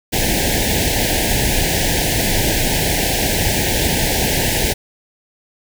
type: band-stop noise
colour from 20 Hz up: pink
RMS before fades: -17 dBFS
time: 0.12-4.74 s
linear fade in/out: 20 ms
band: 900 to 1600 Hz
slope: 96 dB/octave
effects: none